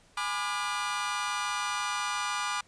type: chord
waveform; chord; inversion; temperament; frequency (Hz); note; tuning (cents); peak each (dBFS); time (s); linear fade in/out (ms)
sawtooth; G# diminished seventh; none; just; 830.6 / 996.7 / 1196.1 / 1435.3; G#5 / B5 / D6 / F6; 0 / +16 / +31 / +47; -34 / -32 / -29 / -33; 0.17-2.61; 5
effects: pink hiss -61 dBFS RMS until 2.67 s + resampled to 22050 Hz